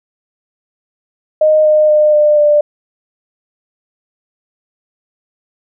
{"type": "tone with pitch steps", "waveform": "sine", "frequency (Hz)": [618, 611.6, 605.3, 599, 592.8], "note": ["D#5", "D#5", "D#5", "D5", "D5"], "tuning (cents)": [-12, -30, -48, 34, 16], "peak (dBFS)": -6, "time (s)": [1.41, 2.61], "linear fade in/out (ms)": 5, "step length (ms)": 240, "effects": []}